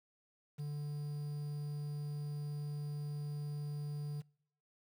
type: tone with quantisation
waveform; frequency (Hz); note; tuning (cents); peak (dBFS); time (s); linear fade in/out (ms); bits
triangle; 146.83; D3; 0; -36; 0.58-4.22; 20; 10
effects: noise-tail reverb RT60 0.7 s tail -26 dB re dry